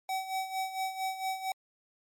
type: tone with tremolo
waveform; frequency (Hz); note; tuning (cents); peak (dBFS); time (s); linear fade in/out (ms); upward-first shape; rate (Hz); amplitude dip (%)
square; 761; F#5; +48; -30; 0.09-1.52; 2; sine; 4.4; 70
effects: MP3 96 kbps